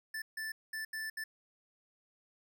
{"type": "tone bursts at uneven times", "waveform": "square", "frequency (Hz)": 1760, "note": "A6", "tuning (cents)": 0, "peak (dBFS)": -38, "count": 5, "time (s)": [[0.14, 0.22], [0.37, 0.52], [0.73, 0.85], [0.93, 1.1], [1.17, 1.24]], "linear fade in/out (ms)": 5, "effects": []}